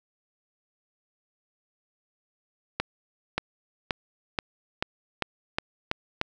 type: accelerating click train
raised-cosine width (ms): 0.3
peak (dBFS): -9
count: 9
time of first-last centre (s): 2.8-6.214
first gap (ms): 580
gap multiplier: 0.91
effects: none